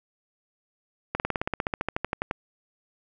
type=slowing click train; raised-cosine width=0.5 ms; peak=-11 dBFS; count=18; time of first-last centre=1.15-2.311 s; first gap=49 ms; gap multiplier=1.04; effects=none